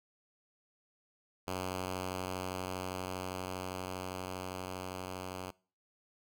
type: tone with level ramp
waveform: 5% pulse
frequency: 92.5 Hz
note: F#2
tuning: in tune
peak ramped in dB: -24 to -29 dBFS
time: 1.47-5.51 s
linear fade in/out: 10 ms
effects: noise-tail reverb RT60 0.4 s tail -23 dB re dry